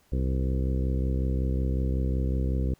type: harmonic tone with a mistuned harmonic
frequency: 65.41 Hz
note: C2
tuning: in tune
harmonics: 1 / 2 / 3 / 4 / 5 / 6 / 7 / 8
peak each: -25 / -31 / -35 / -37 / -39 / -41 / -42 / -43 dBFS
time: 0.12-2.74 s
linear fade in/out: 5 ms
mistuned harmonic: 8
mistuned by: -26 cents
effects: pink hiss -64 dBFS RMS until 2.79 s